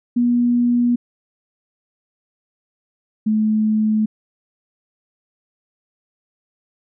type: tone pair in turn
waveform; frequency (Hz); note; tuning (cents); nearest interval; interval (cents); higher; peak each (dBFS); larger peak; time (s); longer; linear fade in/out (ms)
sine; 241.4 / 215.9; B3 / A3; -39 / -33; major second; 194; first; -13 / -14; first; 0.16-0.96 / 3.26-4.06; neither; 10
effects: none